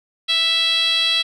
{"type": "tone with band-pass filter", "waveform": "10% pulse", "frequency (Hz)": 659.3, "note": "E5", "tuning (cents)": 0, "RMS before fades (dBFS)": -18, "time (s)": [0.28, 1.23], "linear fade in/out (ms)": 20, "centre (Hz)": 3600, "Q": 4.9, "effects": []}